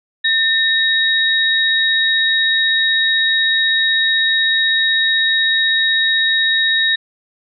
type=tone pair together; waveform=sine; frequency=1804 / 3795 Hz; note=A6 / A#7; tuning=+43 / +30 cents; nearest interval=octave + minor second; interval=1287 cents; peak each=-15 dBFS; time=0.24-6.96 s; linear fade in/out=10 ms; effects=none